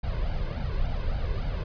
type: noise with flanger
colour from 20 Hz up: brown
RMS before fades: -28 dBFS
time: 0.03-1.64 s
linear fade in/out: 10 ms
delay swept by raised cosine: 1.3 to 1.97 ms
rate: 3.5 Hz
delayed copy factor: +0.75
effects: resampled to 11025 Hz